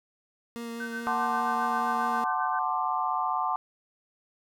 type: tone with vibrato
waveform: 30% pulse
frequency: 233.1 Hz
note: A#3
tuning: in tune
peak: -32 dBFS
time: 0.56-2.24 s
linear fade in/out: 0 ms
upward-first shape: sine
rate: 4.8 Hz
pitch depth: 11 cents each way
type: tone with tremolo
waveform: sine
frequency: 1531 Hz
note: G6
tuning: 41 cents flat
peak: -32 dBFS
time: 0.8-2.59 s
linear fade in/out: 2 ms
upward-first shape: sine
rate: 7.5 Hz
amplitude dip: 85%
type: chord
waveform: sine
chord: D dominant seventh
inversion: first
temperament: equal with one note detuned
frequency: 740 / 880 / 1046.5 / 1182.1 Hz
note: F#5 / A5 / C6 / D6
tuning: 0 / 0 / 0 / +11 cents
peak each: -31 dBFS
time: 1.07-3.56 s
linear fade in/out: 0 ms
effects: none